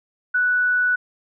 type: tone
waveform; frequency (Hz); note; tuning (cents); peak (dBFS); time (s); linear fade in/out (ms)
sine; 1480; F#6; 0; -16; 0.34-0.96; 10
effects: none